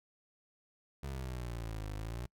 25% pulse exponential two-way sweep, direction down then up, 69.2 to 51 to 62.8 Hz, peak -35 dBFS, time 1.03-2.26 s, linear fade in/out 5 ms, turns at 1.94 s, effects noise-tail reverb RT60 0.1 s tail -26 dB re dry

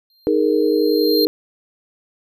square tone with exponential growth, 4186 Hz, C8, in tune, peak -17 dBFS, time 0.1-1.25 s, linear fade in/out 1 ms, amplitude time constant 250 ms
sine chord, D# suspended fourth, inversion none, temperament equal, 311.1 / 415.3 / 466.2 Hz, D#4 / G#4 / A#4, 0 / 0 / 0 cents, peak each -18 dBFS, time 0.27-1.27 s, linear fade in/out 0 ms
effects none

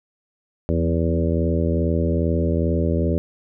harmonic tone with a mistuned harmonic, 82.41 Hz, E2, in tune, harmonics 1 / 2 / 3 / 4 / 5 / 6 / 7, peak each -21 / -24 / -26 / -27 / -28 / -29 / -29 dBFS, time 0.69-3.18 s, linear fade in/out 0 ms, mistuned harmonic 2, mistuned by +33 cents, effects none

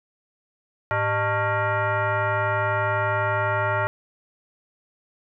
sine tone with frequency modulation, 392 Hz, G4, in tune, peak -20 dBFS, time 0.91-3.87 s, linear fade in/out 0 ms, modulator 500 Hz, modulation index 2.8, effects none

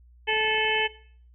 harmonic tone, 435.4 Hz, A4, 18 cents flat, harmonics 1 / 2 / 4 / 5 / 6 / 7, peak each -29 / -29 / -29 / -29 / -29 / -29 dBFS, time 0.27-0.88 s, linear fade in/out 20 ms
clicks, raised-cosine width 2 ms, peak -36 dBFS, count 12, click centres 0.33 / 0.367 / 0.41 / 0.45 / 0.482 / 0.515 / 0.546 / 0.583 / 0.651 / 0.695 / 0.762 / 0.798 s
effects noise-tail reverb RT60 0.5 s tail -17 dB re dry + added 60 Hz sine -51 dBFS peak until 1.34 s

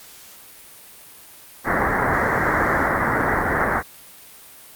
white low-pass noise, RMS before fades -20 dBFS, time 1.64-3.83 s, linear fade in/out 50 ms, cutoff 2000 Hz, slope 96 dB/octave, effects white hiss -44 dBFS RMS until 4.75 s + Opus 48 kbps

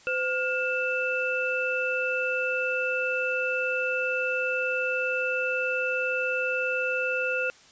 sine tone cluster, 512 / 1422 / 2649 Hz, C5 / F6 / E7, -38 / +31 / +8 cents, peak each -29 dBFS, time 0.07-7.5 s, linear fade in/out 0 ms, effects white hiss -54 dBFS RMS until 7.71 s + resampled to 16000 Hz

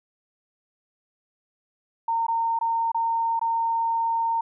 sine tone with dropouts, 916 Hz, A#5, 31 cents flat, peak -21 dBFS, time 2.08-4.41 s, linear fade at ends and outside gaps 5 ms, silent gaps 2.267-2.282 / 2.59-2.611 / 2.918-2.945 / 3.394-3.413 s, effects none

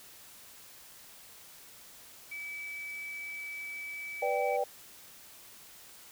sine tone, 2298 Hz, D7, 38 cents flat, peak -38 dBFS, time 2.31-4.57 s, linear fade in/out 10 ms
sine chord, G major, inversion first, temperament equal, 493.9 / 587.3 / 784 Hz, B4 / D5 / G5, 0 / 0 / 0 cents, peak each -32 dBFS, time 4.22-4.64 s, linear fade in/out 5 ms
effects white hiss -53 dBFS RMS until 6.11 s

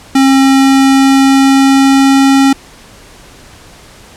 square tone with pitch glide, 269.3 to 271.8 Hz, C#4 to C#4, -50 to -34 cents, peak -5 dBFS, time 0.15-2.53 s, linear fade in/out 5 ms, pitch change +16 cents, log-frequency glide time 0.38-2.21 s, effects pink hiss -37 dBFS RMS until 4.16 s + low-pass 10000 Hz 12 dB/octave

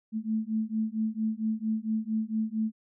sine beating tone pair, 217.2 / 221.6 Hz, A3 / A3, -22 / +13 cents, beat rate 4.4 Hz, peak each -30 dBFS, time 0.12-2.72 s, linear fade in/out 50 ms, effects none

